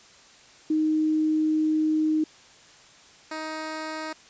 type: tone pair in turn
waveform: sine / 10% pulse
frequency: 311.1 / 313.8 Hz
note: D#4 / D#4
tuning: 0 / +15 cents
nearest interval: unison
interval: 15 cents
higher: second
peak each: -20 / -23 dBFS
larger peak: first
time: 0.7-2.24 / 3.31-4.13 s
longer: first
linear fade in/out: 5 ms
effects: white hiss -52 dBFS RMS until 4.29 s + resampled to 16000 Hz